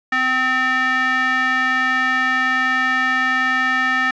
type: tone with band-pass filter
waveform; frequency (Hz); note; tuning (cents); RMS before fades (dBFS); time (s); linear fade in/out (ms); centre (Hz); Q
square; 257.9; C4; -25; -18; 0.12-4.11; 5; 1700; 4.1
effects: resampled to 16000 Hz